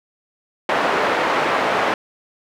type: band-pass noise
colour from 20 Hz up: pink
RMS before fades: -19 dBFS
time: 0.69-1.94 s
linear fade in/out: 2 ms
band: 460 to 1800 Hz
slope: 12 dB/octave
effects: none